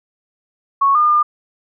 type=tone with pitch steps; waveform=sine; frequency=1106 / 1212 / 1205 Hz; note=C#6 / D#6 / D6; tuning=-4 / -46 / +44 cents; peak=-10 dBFS; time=0.81-1.23 s; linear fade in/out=10 ms; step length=140 ms; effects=none